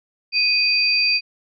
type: tone pair together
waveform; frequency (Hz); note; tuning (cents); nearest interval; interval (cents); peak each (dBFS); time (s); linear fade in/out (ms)
sine; 2489 / 4670; D#7 / D8; 0 / -11; major seventh; 1089; -18; 0.32-1.21; 50
effects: none